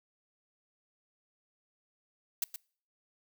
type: noise with echo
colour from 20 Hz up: blue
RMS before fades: -31 dBFS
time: 2.42-2.44 s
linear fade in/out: 2 ms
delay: 120 ms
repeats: 1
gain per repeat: -9 dB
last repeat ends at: 2.56 s
effects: noise-tail reverb RT60 0.5 s tail -25 dB re dry